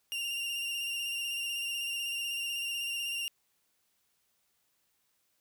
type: tone with vibrato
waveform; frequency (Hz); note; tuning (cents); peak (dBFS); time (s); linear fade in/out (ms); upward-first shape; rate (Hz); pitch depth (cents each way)
40% pulse; 2794; F7; 0; -32; 0.12-3.28; 0; square; 16; 21
effects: white hiss -75 dBFS RMS until 5.4 s